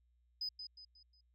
sine tone with echo, 5010 Hz, D#8, 11 cents sharp, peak -36 dBFS, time 0.41-0.49 s, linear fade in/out 5 ms, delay 180 ms, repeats 4, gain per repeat -8 dB, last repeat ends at 1.21 s, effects tanh soft clip ceiling -32 dBFS + added 60 Hz sine -70 dBFS peak until 1.34 s

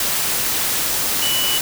sine tone in noise, 2960 Hz, F#7, in tune, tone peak -20 dBFS, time 1.22-1.58 s, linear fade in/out 2 ms, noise white, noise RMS -20 dBFS, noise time 0-1.61 s, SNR -3 dB, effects none

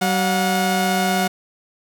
sawtooth tone pair together, 190 / 724.2 Hz, F#3 / F#5, +46 / -37 cents, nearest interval octave + major seventh, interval 2317 cents, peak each -16 dBFS, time 0.01-1.28 s, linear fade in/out 10 ms, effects none

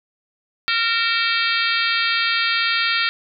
harmonic tone with a mistuned harmonic, 460.3 Hz, A#4, 22 cents flat, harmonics 3 / 4 / 5 / 6 / 7 / 8 / 9 / 10, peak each -23 / -24 / -25 / -26 / -26 / -27 / -28 / -28 dBFS, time 0.68-3.09 s, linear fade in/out 0 ms, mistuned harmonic 6, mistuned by -61 cents, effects none

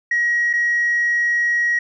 sine tone with dropouts, 1900 Hz, A#6, 33 cents sharp, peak -14 dBFS, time 0.11-1.79 s, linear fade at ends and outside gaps 5 ms, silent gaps 0.531-0.535 s, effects tanh soft clip ceiling -12 dBFS

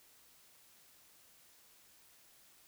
silence, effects white hiss -64 dBFS RMS until 2.67 s

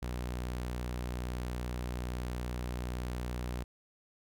sawtooth tone, 61.2 Hz, B1, 15 cents flat, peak -31 dBFS, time 0.02-3.64 s, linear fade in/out 10 ms, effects none

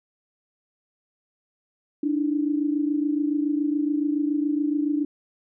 sine tone pair together, 291.8 / 318.9 Hz, D4 / D#4, -11 / +43 cents, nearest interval major second, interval 154 cents, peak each -22 / -27 dBFS, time 2.03-5.05 s, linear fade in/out 5 ms, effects none

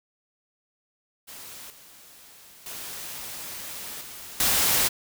white noise with level steps, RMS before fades -42 / -50 / -37 / -41 / -22 dBFS, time 1.27-4.89 s, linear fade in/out 20 ms, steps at 1.7 / 2.66 / 4.01 / 4.4 s, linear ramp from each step 2 ms, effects none

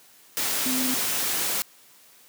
sine tone in noise, 256.8 Hz, C4, 32 cents flat, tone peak -26 dBFS, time 0.66-0.94 s, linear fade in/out 0 ms, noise white, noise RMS -26 dBFS, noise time 0.37-1.62 s, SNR -3 dB, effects white hiss -54 dBFS RMS until 2.28 s + high-pass 150 Hz 12 dB/octave

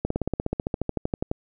slowing click train, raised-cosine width 2 ms, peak -11 dBFS, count 19, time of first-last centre 0.05-1.314 s, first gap 54 ms, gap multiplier 1.03, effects none

